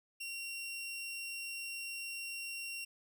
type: tone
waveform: sawtooth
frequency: 2747 Hz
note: F7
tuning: 29 cents flat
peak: -37 dBFS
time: 0.2-2.85 s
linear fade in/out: 10 ms
effects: none